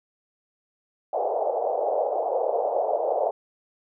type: band-pass noise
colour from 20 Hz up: white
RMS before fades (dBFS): -25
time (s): 1.13-3.31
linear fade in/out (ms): 5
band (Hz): 460 to 750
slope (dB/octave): 48
effects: none